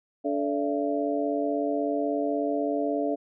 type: harmonic tone with a mistuned harmonic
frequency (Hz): 144.8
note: D3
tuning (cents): -24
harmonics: 2 / 3 / 4 / 5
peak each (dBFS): -28 / -31 / -31 / -30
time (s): 0.24-3.16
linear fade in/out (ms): 20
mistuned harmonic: 5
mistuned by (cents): -120
effects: none